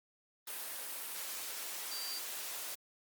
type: tone in noise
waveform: sine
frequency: 4699 Hz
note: D8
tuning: in tune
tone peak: -41 dBFS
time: 1.91-2.19 s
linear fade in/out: 5 ms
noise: white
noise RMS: -42 dBFS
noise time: 0.47-2.75 s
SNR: -2 dB
effects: high-pass 400 Hz 12 dB/octave + Opus 32 kbps